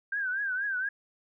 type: tone with vibrato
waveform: sine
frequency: 1568 Hz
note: G6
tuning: in tune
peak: -28 dBFS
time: 0.12-0.89 s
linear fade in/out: 5 ms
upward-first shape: triangle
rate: 4.2 Hz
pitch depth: 130 cents each way
effects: none